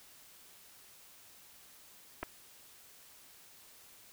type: clicks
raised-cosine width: 0.5 ms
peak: -23 dBFS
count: 2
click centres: 2.229 / 2.232 s
effects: white hiss -58 dBFS RMS until 4.12 s